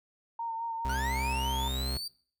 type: tone with vibrato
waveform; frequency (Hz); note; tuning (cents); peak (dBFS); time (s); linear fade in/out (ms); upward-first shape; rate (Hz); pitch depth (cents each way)
sine; 916; A#5; -31; -32; 0.39-1.68; 5; sine; 4.8; 25
type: tone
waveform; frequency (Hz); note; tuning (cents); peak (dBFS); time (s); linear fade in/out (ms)
40% pulse; 65.41; C2; 0; -31; 0.85-1.97; 0
type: linear sweep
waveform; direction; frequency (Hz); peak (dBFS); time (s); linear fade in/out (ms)
40% pulse; up; 1402 to 4699; -34; 0.89-2.08; 5
effects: noise-tail reverb RT60 0.5 s tail -23 dB re dry